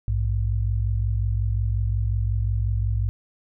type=tone pair together; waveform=sine; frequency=58.27 / 103.83 Hz; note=A#1 / G#2; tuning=0 / 0 cents; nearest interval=minor seventh; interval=1000 cents; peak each=-23 dBFS; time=0.08-3.09 s; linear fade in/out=0 ms; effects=none